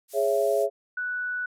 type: noise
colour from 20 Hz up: violet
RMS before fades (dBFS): -38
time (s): 0.08-0.67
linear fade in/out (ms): 50
type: chord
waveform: sine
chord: C# minor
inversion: second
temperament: just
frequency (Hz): 415.8 / 554.4 / 665.2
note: G#4 / C#5 / E5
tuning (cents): +2 / 0 / +16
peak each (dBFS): -25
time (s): 0.13-0.7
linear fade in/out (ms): 50
type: tone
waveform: sine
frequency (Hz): 1480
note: F#6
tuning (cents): 0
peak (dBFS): -27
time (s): 0.97-1.46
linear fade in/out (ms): 5
effects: low-pass 11000 Hz 12 dB/octave